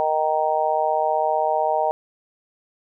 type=harmonic tone; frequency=155.56 Hz; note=D#3; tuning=in tune; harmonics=3 / 4 / 5 / 6; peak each=-28 / -22 / -22 / -25 dBFS; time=0-1.91 s; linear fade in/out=0 ms; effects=none